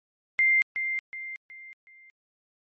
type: tone with echo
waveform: sine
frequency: 2097 Hz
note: C7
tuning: 3 cents sharp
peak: -18 dBFS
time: 0.39-0.62 s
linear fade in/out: 0 ms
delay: 370 ms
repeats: 4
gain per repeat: -8 dB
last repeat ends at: 2.1 s
effects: MP3 32 kbps